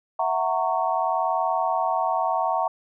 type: chord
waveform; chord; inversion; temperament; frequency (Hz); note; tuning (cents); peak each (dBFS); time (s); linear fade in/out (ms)
sine; F# dominant seventh; third; equal with one note detuned; 659.3 / 740 / 919 / 1108.7; E5 / F#5 / A#5 / C#6; 0 / 0 / -25 / 0; -27 / -25 / -26 / -28; 0.19-2.68; 5
effects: none